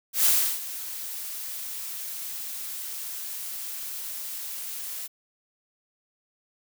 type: noise with ADSR envelope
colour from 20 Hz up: blue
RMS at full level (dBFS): -19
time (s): 0.13-5.08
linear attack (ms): 120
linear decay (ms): 340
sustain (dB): -16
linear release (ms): 25
effects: none